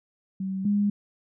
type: tone pair in turn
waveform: sine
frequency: 191.1 / 204.3 Hz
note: G3 / G#3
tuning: -44 / -28 cents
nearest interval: minor second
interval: 116 cents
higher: second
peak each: -27 / -20 dBFS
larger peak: second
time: 0.4-0.65 / 0.65-0.9 s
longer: neither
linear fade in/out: 5 ms
effects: none